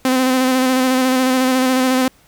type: tone with vibrato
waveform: sawtooth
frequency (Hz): 257.9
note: C4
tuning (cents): -25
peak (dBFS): -9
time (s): 0.05-2.08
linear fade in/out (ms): 2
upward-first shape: square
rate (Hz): 14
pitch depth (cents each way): 21
effects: pink hiss -52 dBFS RMS until 2.27 s